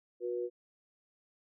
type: tone pair together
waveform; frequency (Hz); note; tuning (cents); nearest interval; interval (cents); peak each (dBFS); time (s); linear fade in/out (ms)
sine; 363.1 / 484.7; F#4 / B4; -33 / -32; perfect fourth; 501; -35 / -36; 0.2-0.5; 50
effects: none